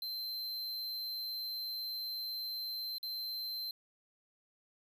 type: tone with dropouts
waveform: square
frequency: 4106 Hz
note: C8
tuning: 33 cents flat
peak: -38 dBFS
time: 0.02-3.71 s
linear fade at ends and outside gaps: 2 ms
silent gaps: 2.983-3.029 s
effects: none